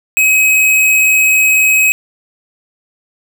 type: tone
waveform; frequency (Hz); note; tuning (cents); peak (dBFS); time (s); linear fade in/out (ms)
square; 2543; D#7; +37; -8; 0.17-1.92; 0
effects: none